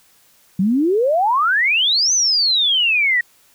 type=exponential two-way sweep; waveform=sine; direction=up then down; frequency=179.1 to 6272 to 1873 Hz; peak=-13 dBFS; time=0.59-3.21 s; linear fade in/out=5 ms; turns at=2.13 s; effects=white hiss -54 dBFS RMS until 3.54 s